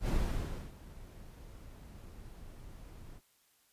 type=noise with ADSR envelope; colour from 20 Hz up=brown; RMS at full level=-30 dBFS; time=0-3.21 s; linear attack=84 ms; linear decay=630 ms; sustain=-20 dB; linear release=54 ms; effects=white hiss -70 dBFS RMS until 3.72 s + resampled to 32000 Hz